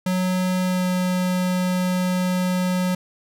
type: tone with pitch glide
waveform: square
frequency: 183.8 to 182.42 Hz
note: F#3 to F#3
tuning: -11 to -24 cents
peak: -20 dBFS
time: 0.06-2.95 s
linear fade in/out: 5 ms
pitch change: -13 cents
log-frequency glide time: 0.62-0.86 s
effects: none